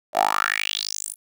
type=tone with high-pass filter sweep; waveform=10% pulse; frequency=51.6 Hz; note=G#1; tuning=10 cents flat; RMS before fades=-24 dBFS; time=0.13-1.16 s; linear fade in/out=50 ms; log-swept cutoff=600 to 11000 Hz; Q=5.8; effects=none